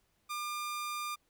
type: tone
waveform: sawtooth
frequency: 1200 Hz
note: D6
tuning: 37 cents sharp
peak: -32 dBFS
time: 0.29-1.16 s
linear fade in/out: 20 ms
effects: pink hiss -75 dBFS RMS until 1.29 s